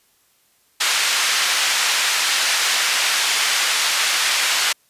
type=band-pass noise; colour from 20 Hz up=pink; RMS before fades=-19 dBFS; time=0.8-4.73 s; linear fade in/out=10 ms; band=1600 to 7400 Hz; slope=12 dB/octave; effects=white hiss -60 dBFS RMS until 4.89 s + resampled to 32000 Hz